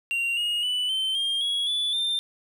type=tone with pitch steps; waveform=triangle; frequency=2762 / 2868 / 2977 / 3091 / 3210 / 3332 / 3460 / 3592 Hz; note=F7 / F7 / F#7 / G7 / G7 / G#7 / A7 / A7; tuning=-20 / +45 / +10 / -25 / +40 / +5 / -30 / +35 cents; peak=-22 dBFS; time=0.11-2.19 s; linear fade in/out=0 ms; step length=260 ms; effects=none